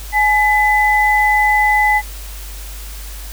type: tone pair together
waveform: sine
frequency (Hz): 843 / 2005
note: G#5 / B6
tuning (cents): +26 / +26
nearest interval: octave + minor third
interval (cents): 1500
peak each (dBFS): -13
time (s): 0.12-2.02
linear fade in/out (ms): 50
effects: added 50 Hz sine -28 dBFS peak until 3.32 s + white hiss -35 dBFS RMS until 3.32 s